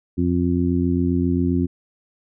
harmonic tone, 87.5 Hz, F2, 4 cents sharp, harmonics 1 / 2 / 3 / 4, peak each -23 / -23 / -20 / -26 dBFS, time 0.17-1.67 s, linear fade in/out 20 ms, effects none

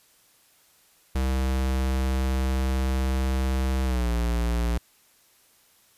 square tone with pitch glide, 65.41 to 58.61 Hz, C2 to A#1, 0 to +10 cents, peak -23 dBFS, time 1.15-4.78 s, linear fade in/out 5 ms, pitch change -190 cents, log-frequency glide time 3.85-4.1 s, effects white hiss -60 dBFS RMS until 5.97 s + resampled to 32000 Hz

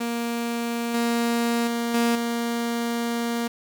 sawtooth tone with level steps, 234.7 Hz, A#3, 12 cents sharp, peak -21 / -17 / -20 / -15 / -20 dBFS, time 0-3.48 s, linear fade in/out 10 ms, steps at 0.94 / 1.67 / 1.94 / 2.15 s, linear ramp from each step 5 ms, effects 7-bit

